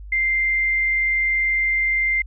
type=tone; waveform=sine; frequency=2093 Hz; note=C7; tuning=in tune; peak=-17 dBFS; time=0.12-2.22 s; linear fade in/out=5 ms; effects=added 50 Hz sine -34 dBFS peak until 2.26 s